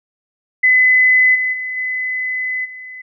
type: tone with level steps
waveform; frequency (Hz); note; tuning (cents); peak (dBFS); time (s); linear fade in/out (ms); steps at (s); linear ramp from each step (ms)
sine; 2017; B6; +36; -8 / -15 / -21 / -18 / -30; 0.63-3.02; 10; 1.34 / 1.52 / 1.76 / 2.64; 20
effects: none